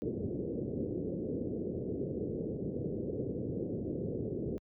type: low-pass noise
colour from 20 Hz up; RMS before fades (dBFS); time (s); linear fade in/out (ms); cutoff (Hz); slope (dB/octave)
white; -36; 0.02-4.58; 0; 480; 48
effects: high-pass 80 Hz 12 dB/octave